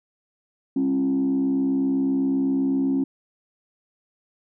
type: tone with frequency modulation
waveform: sine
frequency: 270 Hz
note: C#4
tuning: 45 cents flat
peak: -18 dBFS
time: 0.76-3.04 s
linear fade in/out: 5 ms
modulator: 67.8 Hz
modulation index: 0.6
effects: tanh soft clip ceiling -15 dBFS